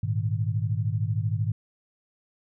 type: chord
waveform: sine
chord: Ab suspended second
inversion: none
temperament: just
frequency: 103.83 / 116.8 / 155.74 Hz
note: Ab2 / Bb2 / Eb3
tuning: 0 / +4 / +2 cents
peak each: -26 / -28 / -32 dBFS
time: 0.03-1.52 s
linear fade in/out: 5 ms
effects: none